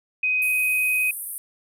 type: tone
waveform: sine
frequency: 2510 Hz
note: D#7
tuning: 15 cents sharp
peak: -19 dBFS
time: 0.23-1.11 s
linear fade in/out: 5 ms
type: band-pass noise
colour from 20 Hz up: pink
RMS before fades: -33 dBFS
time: 0.42-1.38 s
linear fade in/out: 0 ms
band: 9000 to 14000 Hz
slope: 96 dB/octave
effects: none

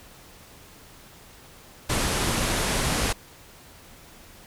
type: low-pass noise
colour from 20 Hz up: pink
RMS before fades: -25 dBFS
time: 1.89-3.13 s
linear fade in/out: 10 ms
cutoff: 12000 Hz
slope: 96 dB/octave
effects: pink hiss -49 dBFS RMS until 4.46 s

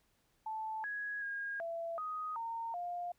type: tone with pitch steps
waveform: sine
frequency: 876 / 1666 / 1628 / 670 / 1250 / 917 / 704 Hz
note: A5 / G#6 / G#6 / E5 / D#6 / A#5 / F5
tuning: -8 / +5 / -35 / +28 / +8 / -29 / +14 cents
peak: -37 dBFS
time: 0.46-3.12 s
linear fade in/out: 5 ms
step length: 380 ms
effects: pink hiss -75 dBFS RMS until 3.18 s

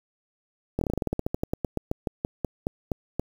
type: slowing click train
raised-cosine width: 2 ms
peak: -12 dBFS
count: 24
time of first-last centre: 0.79-3.196 s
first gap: 23 ms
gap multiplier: 1.12
effects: 7-bit

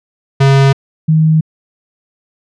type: tone pair in turn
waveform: square / sine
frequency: 136.8 / 157.79 Hz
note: C#3 / D#3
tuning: -23 / +25 cents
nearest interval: major second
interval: 248 cents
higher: second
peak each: -6 dBFS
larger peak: neither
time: 0.4-0.73 / 1.08-1.41 s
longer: neither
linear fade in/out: 10 ms
effects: low-pass 5000 Hz 12 dB/octave

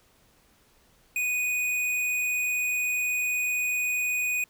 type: tone with tanh clipping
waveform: sine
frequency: 2481 Hz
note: D#7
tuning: 6 cents flat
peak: -26 dBFS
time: 1.16-4.44 s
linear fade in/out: 2 ms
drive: 17 dB
effects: pink hiss -62 dBFS RMS until 4.49 s

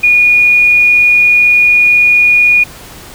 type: tone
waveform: sine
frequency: 2446 Hz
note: D#7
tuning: 30 cents flat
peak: -4 dBFS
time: 0.03-2.64 s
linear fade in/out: 10 ms
effects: pink hiss -32 dBFS RMS until 3.14 s

